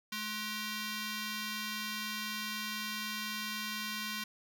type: ring-modulated tone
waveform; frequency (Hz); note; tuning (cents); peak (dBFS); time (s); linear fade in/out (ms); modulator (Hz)
10% pulse; 850; G#5; +40; -25; 0.12-4.24; 5; 637
effects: none